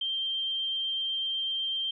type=tone; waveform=sine; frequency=3156 Hz; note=G7; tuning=11 cents sharp; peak=-28 dBFS; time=0.01-1.91 s; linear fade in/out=5 ms; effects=none